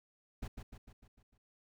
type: noise with echo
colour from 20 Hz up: brown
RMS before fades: -40 dBFS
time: 0.42-0.48 s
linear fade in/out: 10 ms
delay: 150 ms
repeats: 6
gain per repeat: -5 dB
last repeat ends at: 1.38 s
effects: none